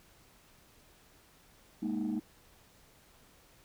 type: chord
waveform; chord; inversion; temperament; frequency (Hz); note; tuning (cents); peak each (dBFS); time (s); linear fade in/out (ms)
sine; Ab suspended second; none; equal; 207.7 / 233.1 / 311.1; Ab3 / Bb3 / Eb4; 0 / 0 / 0; -34; 1.82-2.2; 10
effects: tanh soft clip ceiling -27 dBFS + pink hiss -62 dBFS RMS until 3.64 s